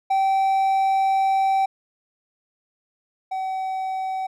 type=tone pair in turn; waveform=triangle; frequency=774 / 759.8 Hz; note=G5 / F#5; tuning=-22 / +46 cents; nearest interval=unison; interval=32 cents; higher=first; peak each=-15 / -22 dBFS; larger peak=first; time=0.1-1.66 / 3.31-4.27 s; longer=first; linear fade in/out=10 ms; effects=none